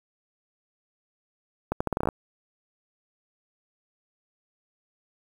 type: accelerating click train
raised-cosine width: 1 ms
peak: -11 dBFS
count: 10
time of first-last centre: 1.72-2.088 s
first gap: 85 ms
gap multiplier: 0.8
effects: 7-bit